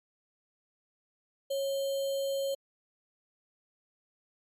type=tone with sample-and-hold; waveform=sine; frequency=549 Hz; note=C#5; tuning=17 cents flat; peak=-29 dBFS; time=1.5-2.55 s; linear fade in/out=10 ms; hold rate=3675 Hz; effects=AAC 64 kbps